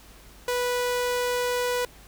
sawtooth tone, 491.8 Hz, B4, 7 cents flat, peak -20 dBFS, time 0.48-1.85 s, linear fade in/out 2 ms, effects added 50 Hz sine -51 dBFS peak until 2.07 s + pink hiss -51 dBFS RMS until 2.07 s

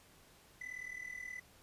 triangle tone with amplitude modulation, 2000 Hz, B6, 21 cents sharp, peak -38 dBFS, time 0.61-1.4 s, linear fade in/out 5 ms, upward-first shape sine, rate 38.9 Hz, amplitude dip 80%, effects pink hiss -63 dBFS RMS until 1.62 s + resampled to 32000 Hz

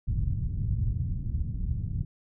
white low-pass noise, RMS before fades -29 dBFS, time 0.07-2.05 s, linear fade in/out 10 ms, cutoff 130 Hz, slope 24 dB/octave, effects none

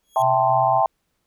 15% pulse tone with exponential growth, 3317 Hz, G#7, 3 cents flat, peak -27 dBFS, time 0.03-0.22 s, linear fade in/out 0 ms, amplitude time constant 41 ms
sine chord, A minor seventh, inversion second, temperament equal, 659.3 / 784 / 880 / 1046.5 Hz, E5 / G5 / A5 / C6, 0 / 0 / 0 / 0 cents, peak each -21 / -19 / -21 / -23 dBFS, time 0.16-0.86 s, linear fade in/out 2 ms
sine tone with tremolo, 127.8 Hz, C3, 40 cents flat, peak -28 dBFS, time 0.19-0.82 s, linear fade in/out 50 ms, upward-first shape square, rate 3.3 Hz, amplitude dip 30%
effects pink hiss -72 dBFS RMS until 1.26 s

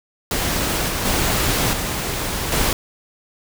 pink noise with level steps, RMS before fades -21 / -23 / -19 / -24 / -19 dBFS, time 0.31-2.73 s, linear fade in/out 2 ms, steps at 0.88 / 1.05 / 1.73 / 2.52 s, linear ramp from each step 2 ms, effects none

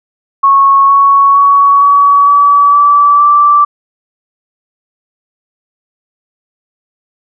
sine tone with pitch steps, 1101 / 1111.9 / 1122.8 / 1133.9 / 1145.1 / 1156.4 / 1167.8 Hz, C#6 / C#6 / C#6 / C#6 / D6 / D6 / D6, -12 / +5 / +22 / +39 / -44 / -27 / -10 cents, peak -3 dBFS, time 0.43-3.65 s, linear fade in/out 10 ms, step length 460 ms, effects none

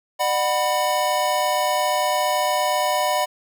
square chord, B minor, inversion first, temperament equal with one note detuned, 602.4 / 740 / 987.8 Hz, D5 / F#5 / B5, +44 / 0 / 0 cents, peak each -24 dBFS, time 0.19-3.26 s, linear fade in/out 20 ms, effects none

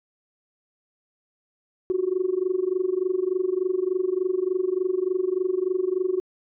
sine tone with amplitude modulation, 369.9 Hz, F#4, in tune, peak -17 dBFS, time 1.9-6.2 s, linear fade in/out 0 ms, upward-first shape sine, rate 23.4 Hz, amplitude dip 90%, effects tanh soft clip ceiling -13 dBFS

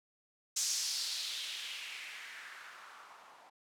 violet noise with low-pass filter sweep, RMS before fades -41 dBFS, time 0.56-3.5 s, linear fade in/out 10 ms, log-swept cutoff 6400 to 830 Hz, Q 2.5, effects none

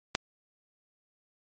click, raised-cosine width 0.2 ms, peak -8 dBFS, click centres 0.151 s, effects MP3 48 kbps

